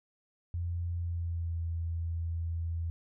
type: tone with pitch glide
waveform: sine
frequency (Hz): 86.2 to 83.46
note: F2 to E2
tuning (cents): -22 to +22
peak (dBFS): -31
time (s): 0.54-2.9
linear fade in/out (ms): 0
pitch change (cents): -56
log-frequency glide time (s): 0.96-1.6
effects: none